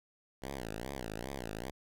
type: tone with vibrato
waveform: 5% pulse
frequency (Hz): 60.5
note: B1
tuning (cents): -35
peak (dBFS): -28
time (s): 0.42-1.71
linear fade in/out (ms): 5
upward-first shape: sine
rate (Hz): 2.5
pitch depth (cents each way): 250
effects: none